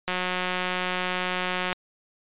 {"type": "click train", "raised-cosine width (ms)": 0.3, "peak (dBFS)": -11, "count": 301, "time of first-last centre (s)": [0.08, 1.728], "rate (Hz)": 182, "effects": ["resampled to 8000 Hz"]}